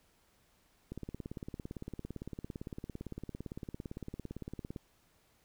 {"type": "click train", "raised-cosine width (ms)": 3, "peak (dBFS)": -28, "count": 69, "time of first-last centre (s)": [0.92, 4.762], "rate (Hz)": 17.7, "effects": ["pink hiss -70 dBFS RMS until 5.44 s"]}